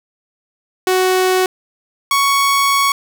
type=tone pair in turn; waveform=sawtooth; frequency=371.5 / 1113.2 Hz; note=F#4 / C#6; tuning=+7 / +7 cents; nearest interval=octave + perfect fifth; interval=1900 cents; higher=second; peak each=-8 dBFS; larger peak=neither; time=0.87-1.46 / 2.11-2.92 s; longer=second; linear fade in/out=2 ms; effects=none